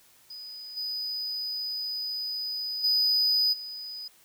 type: tone with level steps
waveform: triangle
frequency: 4978 Hz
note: D#8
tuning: in tune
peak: -38 / -29 / -20 / -35 dBFS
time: 0.3-4.08 s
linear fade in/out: 5 ms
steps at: 0.76 / 2.83 / 3.52 s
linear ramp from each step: 20 ms
effects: white hiss -59 dBFS RMS until 4.24 s